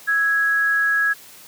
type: tone pair together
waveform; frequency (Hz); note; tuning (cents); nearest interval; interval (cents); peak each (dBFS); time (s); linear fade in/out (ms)
sine; 1319.5 / 1661.2; E6 / G#6; +1 / 0; major third; 399; -27 / -16; 0.07-1.14; 20
effects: white hiss -44 dBFS RMS until 1.47 s + high-pass 100 Hz 12 dB/octave